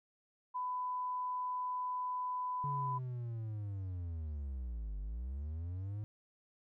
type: tone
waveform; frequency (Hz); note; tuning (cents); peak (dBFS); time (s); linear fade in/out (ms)
sine; 1000; B5; +21; -35; 0.54-2.99; 20
type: linear two-way sweep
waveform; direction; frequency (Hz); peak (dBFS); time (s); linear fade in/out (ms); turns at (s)
triangle; down then up; 143.4 to 47.98 to 107.6; -36; 2.64-6.04; 0; 4.99
effects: none